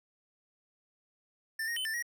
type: tone with pitch steps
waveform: square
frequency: 1784 / 1865 / 3043 / 1776 / 1897 Hz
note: A6 / A#6 / F#7 / A6 / A#6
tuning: +23 / 0 / +48 / +16 / +30 cents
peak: -33 dBFS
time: 1.59-2.025 s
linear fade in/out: 5 ms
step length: 87 ms
effects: none